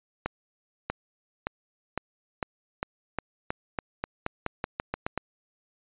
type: accelerating click train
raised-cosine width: 0.5 ms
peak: -13 dBFS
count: 17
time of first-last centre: 0.26-5.177 s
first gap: 640 ms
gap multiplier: 0.89
effects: resampled to 8000 Hz